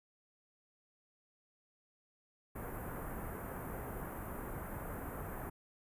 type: band-stop noise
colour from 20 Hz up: pink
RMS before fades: -43 dBFS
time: 2.55-5.5 s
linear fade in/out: 10 ms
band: 1600 to 13000 Hz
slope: 24 dB/octave
effects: resampled to 32000 Hz

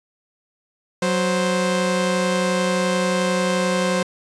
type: tone pair together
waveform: sawtooth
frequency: 185 / 523.6 Hz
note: F#3 / C5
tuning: 0 / +1 cents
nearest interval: octave + tritone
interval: 1801 cents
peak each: -17 dBFS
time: 1.02-4.03 s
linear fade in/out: 5 ms
effects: resampled to 22050 Hz

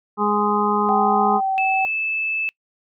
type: harmonic tone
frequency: 207.7 Hz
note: G#3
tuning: in tune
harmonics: 1 / 2 / 4 / 5 / 6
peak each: -23 / -23 / -23 / -23 / -23 dBFS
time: 0.17-1.41 s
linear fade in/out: 50 ms
type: tone with pitch glide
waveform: sine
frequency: 776 to 767.1 Hz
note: G5 to G5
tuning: -18 to -38 cents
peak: -18 dBFS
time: 0.89-1.85 s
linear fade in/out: 0 ms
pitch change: -20 cents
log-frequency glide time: 1.35-1.55 s
type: tone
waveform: sine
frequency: 2623 Hz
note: E7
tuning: 9 cents flat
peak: -20 dBFS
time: 1.58-2.49 s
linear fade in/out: 0 ms
effects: noise-tail reverb RT60 0.1 s tail -25 dB re dry

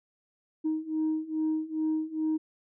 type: beating tone pair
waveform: sine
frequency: 312.2 / 314.6 Hz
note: D#4 / D#4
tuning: +6 / +19 cents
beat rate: 2.4 Hz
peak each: -30 / -28 dBFS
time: 0.64-2.38 s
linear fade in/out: 20 ms
effects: tanh soft clip ceiling -22 dBFS

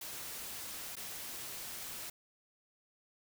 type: noise with dropouts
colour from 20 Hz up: white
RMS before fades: -44 dBFS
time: 0.01-2.1 s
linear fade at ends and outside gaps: 5 ms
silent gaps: 0.956-0.966 s
effects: none

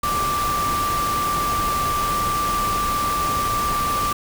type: tone in noise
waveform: sine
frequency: 1174.7 Hz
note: D6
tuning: in tune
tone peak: -20 dBFS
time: 0.03-4.13 s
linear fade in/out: 5 ms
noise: pink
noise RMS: -27 dBFS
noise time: 0.03-4.13 s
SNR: +4 dB
effects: none

